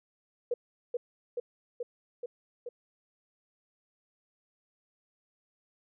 sine tone with echo, 483.5 Hz, B4, 37 cents flat, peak -26 dBFS, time 0.51-0.54 s, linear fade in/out 5 ms, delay 430 ms, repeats 5, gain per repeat -2 dB, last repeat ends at 2.69 s, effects none

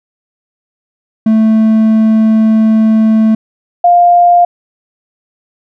triangle / sine tone pair in turn, 220 / 701.5 Hz, A3 / F5, 0 / +8 cents, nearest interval octave + minor sixth, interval 2008 cents, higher second, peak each -3 dBFS, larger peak neither, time 1.26-3.35 / 3.84-4.45 s, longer first, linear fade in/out 5 ms, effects none

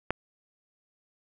click, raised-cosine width 0.5 ms, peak -11 dBFS, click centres 0.106 s, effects none

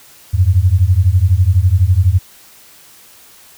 sine beating tone pair, 86 / 98 Hz, F2 / G2, -26 / 0 cents, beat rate 12 Hz, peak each -11 dBFS, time 0.33-2.19 s, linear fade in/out 20 ms, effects white hiss -43 dBFS RMS until 3.57 s

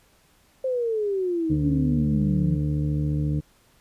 sine exponential sweep, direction down, 530 to 166.4 Hz, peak -22 dBFS, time 0.64-2.56 s, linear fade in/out 5 ms
harmonic tone, 74.3 Hz, D2, 21 cents sharp, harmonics 1 / 2 / 3 / 4 / 6 / 7, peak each -29 / -23 / -38 / -30 / -42 / -45 dBFS, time 1.49-3.41 s, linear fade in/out 20 ms
effects pink hiss -60 dBFS RMS until 3.8 s + resampled to 32000 Hz

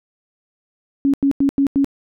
sine tone bursts, 277.2 Hz, C#4, in tune, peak -12 dBFS, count 5, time 1.05-1.845 s, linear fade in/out 0 ms, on 87 ms, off 90 ms, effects none

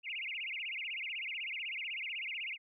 sine tone with vibrato, 2437 Hz, D#7, 37 cents flat, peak -37 dBFS, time 0.03-2.58 s, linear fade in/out 50 ms, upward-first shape sine, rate 16 Hz, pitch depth 290 cents each way, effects none

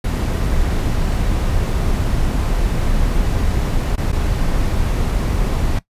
brown noise with dropouts, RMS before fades -17 dBFS, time 0.04-5.79 s, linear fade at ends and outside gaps 5 ms, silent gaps 3.958-3.977 / 4.119-4.126 s, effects noise-tail reverb RT60 0.1 s tail -17 dB re dry + resampled to 32000 Hz

